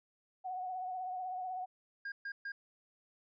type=tone with vibrato; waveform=sine; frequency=739 Hz; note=F#5; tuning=2 cents flat; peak=-37 dBFS; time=0.44-1.66 s; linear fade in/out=20 ms; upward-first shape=triangle; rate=16 Hz; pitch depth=47 cents each way
type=tone bursts; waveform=triangle; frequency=1617 Hz; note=G#6; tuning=47 cents flat; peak=-37 dBFS; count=3; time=2.05-2.52 s; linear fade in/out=5 ms; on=70 ms; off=130 ms
effects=resampled to 16000 Hz